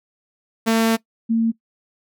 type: tone pair in turn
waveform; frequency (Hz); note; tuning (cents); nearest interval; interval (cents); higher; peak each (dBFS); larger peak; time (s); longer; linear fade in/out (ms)
sawtooth / sine; 225.5 / 227.2; A3 / A#3; +43 / -44; unison; 13; second; -11 / -15; first; 0.66-0.97 / 1.29-1.52; first; 20
effects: noise-tail reverb RT60 0.1 s tail -20 dB re dry